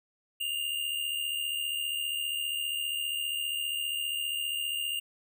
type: tone pair together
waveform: square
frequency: 2800 / 2875 Hz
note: F7 / F7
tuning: +4 / +50 cents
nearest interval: unison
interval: 46 cents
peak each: -32 / -37 dBFS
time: 0.4-5 s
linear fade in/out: 10 ms
effects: none